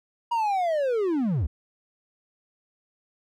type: linear sweep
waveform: triangle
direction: down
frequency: 960 to 57 Hz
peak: -20 dBFS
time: 0.31-1.47 s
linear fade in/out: 10 ms
effects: none